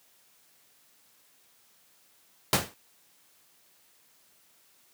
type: noise with exponential decay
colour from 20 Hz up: pink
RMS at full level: -18 dBFS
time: 2.53-2.74 s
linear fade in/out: 1 ms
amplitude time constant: 44 ms
effects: white hiss -63 dBFS RMS until 4.93 s + high-pass 100 Hz 12 dB/octave